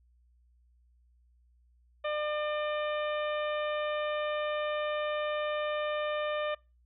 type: harmonic tone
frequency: 600 Hz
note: D5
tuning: 37 cents sharp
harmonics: 1 / 2 / 3 / 4 / 5 / 6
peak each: -31 / -37 / -41 / -43 / -45 / -47 dBFS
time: 2.04-6.55 s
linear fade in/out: 10 ms
effects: noise-tail reverb RT60 0.3 s tail -25 dB re dry + added 60 Hz sine -62 dBFS peak until 6.85 s